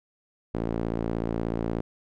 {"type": "tone with band-pass filter", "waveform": "sawtooth", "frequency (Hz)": 56.6, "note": "A1", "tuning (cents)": 50, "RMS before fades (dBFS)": -29, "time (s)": [0.54, 1.81], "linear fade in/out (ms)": 5, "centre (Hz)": 340, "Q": 0.97, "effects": []}